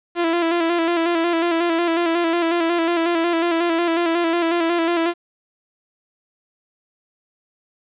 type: tone with vibrato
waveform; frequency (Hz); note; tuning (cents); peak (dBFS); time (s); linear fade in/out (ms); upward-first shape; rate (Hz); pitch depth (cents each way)
sawtooth; 337.5; E4; +41; -13; 0.15-5.14; 50; square; 5.5; 41
effects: resampled to 8000 Hz + 8-bit